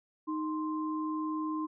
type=tone pair together; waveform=sine; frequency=311.1 / 1046.4 Hz; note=D#4 / C6; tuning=0 / 0 cents; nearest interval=octave + major sixth; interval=2100 cents; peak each=-32 / -37 dBFS; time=0.27-1.67 s; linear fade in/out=20 ms; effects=none